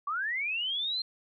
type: linear sweep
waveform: sine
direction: up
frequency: 1108.7 to 4200 Hz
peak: -29 dBFS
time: 0.07-1.02 s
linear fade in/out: 5 ms
effects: none